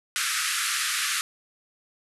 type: band-pass noise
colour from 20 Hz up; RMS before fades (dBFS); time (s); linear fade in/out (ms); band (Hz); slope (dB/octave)
pink; -27; 0.16-1.21; 0; 1200 to 12000; 96
effects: none